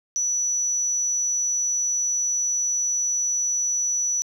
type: tone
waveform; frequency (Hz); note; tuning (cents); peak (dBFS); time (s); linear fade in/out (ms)
sine; 5920; F#8; 0; -20; 0.16-4.22; 0
effects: tanh soft clip ceiling -16 dBFS + 9-bit